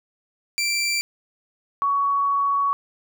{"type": "tone pair in turn", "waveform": ["20% pulse", "sine"], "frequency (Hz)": [2349, 1121.5], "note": ["D7", "C#6"], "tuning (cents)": [0, 20], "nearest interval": "octave + minor second", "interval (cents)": 1280, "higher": "first", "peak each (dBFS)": [-16, -18], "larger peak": "first", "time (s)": [[0.58, 1.01], [1.82, 2.73]], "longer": "second", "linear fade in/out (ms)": 0, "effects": []}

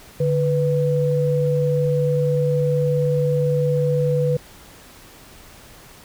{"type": "tone pair together", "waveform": "sine", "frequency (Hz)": [146.83, 493.9], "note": ["D3", "B4"], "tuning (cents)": [0, 0], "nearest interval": "octave + major sixth", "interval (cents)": 2100, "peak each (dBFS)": [-19, -19], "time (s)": [0.2, 4.37], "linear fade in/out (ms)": 5, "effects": ["pink hiss -45 dBFS RMS until 6.04 s"]}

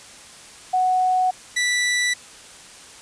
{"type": "tone pair in turn", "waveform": ["sine", "sawtooth"], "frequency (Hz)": [740, 1967.6], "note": ["F#5", "B6"], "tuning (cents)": [0, -7], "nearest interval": "octave + perfect fourth", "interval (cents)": 1693, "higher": "second", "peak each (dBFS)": [-16, -15], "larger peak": "second", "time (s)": [[0.73, 1.31], [1.56, 2.14]], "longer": "neither", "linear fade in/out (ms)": 10, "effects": ["white hiss -43 dBFS RMS until 3.01 s", "resampled to 22050 Hz"]}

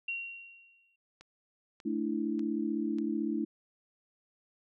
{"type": "tone with exponential decay", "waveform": "sine", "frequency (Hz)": 2749, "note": "F7", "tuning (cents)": -28, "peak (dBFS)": -31, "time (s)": [0.08, 0.96], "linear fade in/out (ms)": 5, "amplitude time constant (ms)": 190}
{"type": "click train", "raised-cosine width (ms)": 0.2, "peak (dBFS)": -34, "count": 4, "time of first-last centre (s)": [1.21, 2.985], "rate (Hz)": 1.69}
{"type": "chord", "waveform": "sine", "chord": "A suspended fourth", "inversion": "none", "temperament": "equal", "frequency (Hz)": [220, 293.7, 329.6], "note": ["A3", "D4", "E4"], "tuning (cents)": [0, 0, 0], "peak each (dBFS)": -34, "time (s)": [1.85, 3.45], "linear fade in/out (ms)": 10}
{"effects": []}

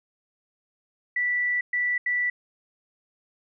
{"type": "tone bursts at uneven times", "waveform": "sine", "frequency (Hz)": 1965, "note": "B6", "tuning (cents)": -9, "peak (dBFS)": -22, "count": 3, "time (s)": [[1.16, 1.61], [1.73, 1.98], [2.06, 2.3]], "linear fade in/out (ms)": 5, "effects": []}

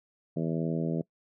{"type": "harmonic tone", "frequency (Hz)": 81.7, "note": "E2", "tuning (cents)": -15, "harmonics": [2, 3, 4, 5, 6, 7, 8], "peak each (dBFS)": [-30, -34, -36, -38, -40, -41, -42], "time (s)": [0.36, 1.02], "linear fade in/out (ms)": 10, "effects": ["noise-tail reverb RT60 0.1 s tail -23 dB re dry"]}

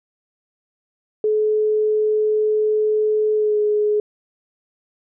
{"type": "tone with pitch glide", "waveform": "sine", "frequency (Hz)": [428.3, 420.5], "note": ["A4", "G#4"], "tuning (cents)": [-47, 22], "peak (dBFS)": -15, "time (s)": [1.24, 4], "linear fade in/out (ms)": 2, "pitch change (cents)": -31, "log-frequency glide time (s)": [3.35, 3.58], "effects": []}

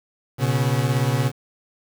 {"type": "beating tone pair", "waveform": "40% pulse", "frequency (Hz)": [121.4, 138.4], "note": ["B2", "C#3"], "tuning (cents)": [-29, -2], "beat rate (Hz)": 17, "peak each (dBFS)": [-20, -21], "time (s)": [0.38, 1.32], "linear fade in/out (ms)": 50, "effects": ["7-bit"]}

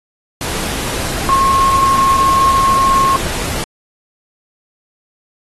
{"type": "tone in noise", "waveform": "sine", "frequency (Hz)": 1080, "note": "C#6", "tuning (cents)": -45, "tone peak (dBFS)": -9, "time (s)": [1.29, 3.16], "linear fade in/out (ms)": 0, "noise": "pink", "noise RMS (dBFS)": -21, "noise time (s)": [0.41, 3.64], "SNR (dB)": 9, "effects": ["AAC 32 kbps"]}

